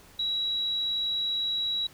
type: tone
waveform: sine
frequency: 3887 Hz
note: B7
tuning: 28 cents flat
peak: -26 dBFS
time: 0.19-1.87 s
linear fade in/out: 5 ms
effects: pink hiss -54 dBFS RMS until 1.93 s